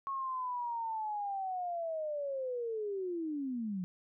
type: linear sweep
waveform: sine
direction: down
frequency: 1100 to 174.61 Hz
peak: -34 dBFS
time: 0.07-3.84 s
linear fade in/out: 0 ms
effects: none